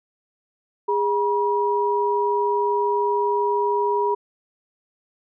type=tone pair together; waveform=sine; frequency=410 / 962.8 Hz; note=G#4 / B5; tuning=-22 / -44 cents; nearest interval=octave + minor third; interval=1478 cents; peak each=-21 dBFS; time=0.88-4.15 s; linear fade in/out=10 ms; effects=none